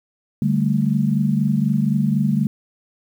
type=chord; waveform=sine; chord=D suspended fourth; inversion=none; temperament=equal; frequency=146.83 / 196 / 220 Hz; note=D3 / G3 / A3; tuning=0 / 0 / 0 cents; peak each=-20 dBFS; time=0.42-2.47 s; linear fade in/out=2 ms; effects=8-bit